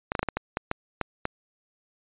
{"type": "clicks", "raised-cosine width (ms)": 0.5, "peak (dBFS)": -11, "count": 10, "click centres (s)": [0.119, 0.152, 0.193, 0.23, 0.287, 0.37, 0.571, 0.714, 1.013, 1.254], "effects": ["resampled to 8000 Hz"]}